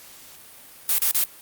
blue noise bursts, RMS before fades -20 dBFS, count 3, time 0.89-1.24 s, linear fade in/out 2 ms, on 94 ms, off 34 ms, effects white hiss -46 dBFS RMS until 1.41 s + Opus 48 kbps

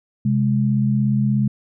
sine tone pair together, 130.9 / 207.8 Hz, C3 / G#3, +1 / +1 cents, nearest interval minor sixth, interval 800 cents, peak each -18 dBFS, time 0.25-1.48 s, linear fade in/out 5 ms, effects none

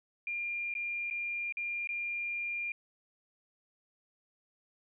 sine tone with dropouts, 2400 Hz, D7, 37 cents sharp, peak -33 dBFS, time 0.27-2.72 s, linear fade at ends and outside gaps 2 ms, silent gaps 0.74-0.751 / 1.101-1.109 / 1.524-1.57 / 1.873-1.89 s, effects none

